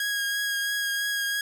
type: tone with vibrato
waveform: sawtooth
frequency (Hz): 1643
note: G#6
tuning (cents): -19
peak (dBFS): -22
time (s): 0-1.41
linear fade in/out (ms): 2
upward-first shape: triangle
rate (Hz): 3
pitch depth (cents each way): 18
effects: none